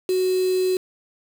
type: tone with quantisation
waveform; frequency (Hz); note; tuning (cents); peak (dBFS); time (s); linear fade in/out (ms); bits
sine; 370.9; F#4; +4; -18; 0.09-0.77; 2; 5
effects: none